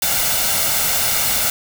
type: noise with comb filter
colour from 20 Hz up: white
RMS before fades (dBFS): -18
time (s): 0.02-1.5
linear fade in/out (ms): 2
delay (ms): 1.4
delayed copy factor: +0.55
effects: none